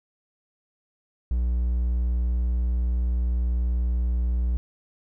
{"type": "tone", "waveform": "triangle", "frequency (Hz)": 60.3, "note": "B1", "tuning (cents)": -41, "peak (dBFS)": -19, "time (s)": [1.31, 4.57], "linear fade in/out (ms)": 0, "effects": []}